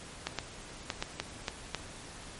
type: clicks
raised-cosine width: 0.2 ms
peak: -14 dBFS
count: 7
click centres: 0.27 / 0.387 / 0.902 / 1.025 / 1.2 / 1.482 / 1.747 s
effects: pink hiss -47 dBFS RMS until 2.39 s + MP3 48 kbps